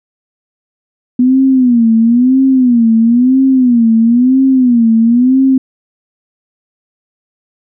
sine tone with vibrato, 244.8 Hz, B3, 15 cents flat, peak -5 dBFS, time 1.19-5.58 s, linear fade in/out 5 ms, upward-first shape sine, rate 1 Hz, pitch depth 150 cents each way, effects none

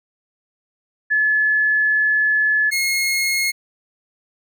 sine / sawtooth tone pair in turn, 1718 / 2158 Hz, A6 / C#7, -42 / -47 cents, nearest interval major third, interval 395 cents, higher second, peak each -14 dBFS, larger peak neither, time 1.1-2.71 / 2.71-3.52 s, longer first, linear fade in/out 20 ms, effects none

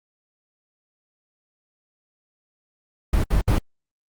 brown noise bursts, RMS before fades -18 dBFS, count 3, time 3.13-3.586 s, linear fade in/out 5 ms, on 110 ms, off 63 ms, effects Opus 48 kbps

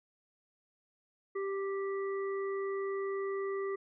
harmonic tone, 392 Hz, G4, in tune, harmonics 1 / 3 / 5, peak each -33 / -43 / -47 dBFS, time 1.35-3.76 s, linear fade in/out 10 ms, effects none

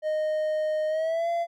triangle tone with pitch glide, 618 to 681.8 Hz, D#5 to F5, -12 to -42 cents, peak -22 dBFS, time 0.02-1.47 s, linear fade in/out 50 ms, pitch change +170 cents, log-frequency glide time 0.88-1.29 s, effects none

